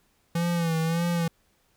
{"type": "tone with vibrato", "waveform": "square", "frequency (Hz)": 167, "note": "E3", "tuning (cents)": 23, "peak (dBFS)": -24, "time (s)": [0.35, 1.28], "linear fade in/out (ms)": 5, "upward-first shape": "sine", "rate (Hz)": 1.7, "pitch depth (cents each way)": 60, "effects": ["pink hiss -67 dBFS RMS until 1.76 s"]}